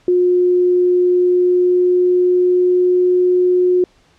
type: tone with pitch glide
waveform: sine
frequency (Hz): 358.9 to 361.6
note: F4 to F#4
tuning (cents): +47 to -40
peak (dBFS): -10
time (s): 0.08-3.84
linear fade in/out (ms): 2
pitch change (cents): +13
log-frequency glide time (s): 1.12-3.08
effects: pink hiss -54 dBFS RMS until 4.18 s + low-pass 6000 Hz 12 dB/octave